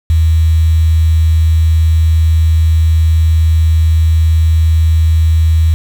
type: tone with quantisation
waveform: sine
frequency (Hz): 80.4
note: E2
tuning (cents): -43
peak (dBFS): -6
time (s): 0.1-5.74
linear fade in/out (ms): 0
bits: 5
effects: none